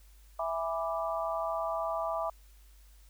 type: chord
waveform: sine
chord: E dominant seventh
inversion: none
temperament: equal with one note detuned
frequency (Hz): 659.3 / 823 / 987.8 / 1174.7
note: E5 / G#5 / B5 / D6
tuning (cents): 0 / -16 / 0 / 0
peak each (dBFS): -33 / -39 / -38 / -36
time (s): 0.39-2.3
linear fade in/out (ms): 5
effects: added 50 Hz sine -54 dBFS peak until 3.09 s + white hiss -65 dBFS RMS until 3.09 s